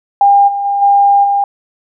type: tone with level steps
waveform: sine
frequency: 803 Hz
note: G5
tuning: 41 cents sharp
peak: -4 / -14 / -11 / -5 / -9 dBFS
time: 0.21-1.44 s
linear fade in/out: 2 ms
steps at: 0.47 / 0.64 / 0.81 / 1.23 s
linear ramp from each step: 20 ms
effects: none